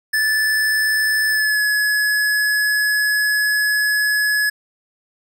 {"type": "tone with pitch glide", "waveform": "square", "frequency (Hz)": [1746, 1696.3], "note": ["A6", "G#6"], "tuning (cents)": [-14, 36], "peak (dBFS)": -16, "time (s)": [0.13, 4.5], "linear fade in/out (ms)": 10, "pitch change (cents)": -50, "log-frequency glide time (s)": [1.28, 1.61], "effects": []}